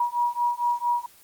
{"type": "beating tone pair", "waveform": "sine", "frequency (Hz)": [958, 962.4], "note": ["A#5", "B5"], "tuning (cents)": [47, -45], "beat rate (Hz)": 4.4, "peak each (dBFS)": -25, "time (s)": [0, 1.06], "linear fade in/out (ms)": 5, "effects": ["white hiss -53 dBFS RMS until 1.23 s", "Opus 24 kbps"]}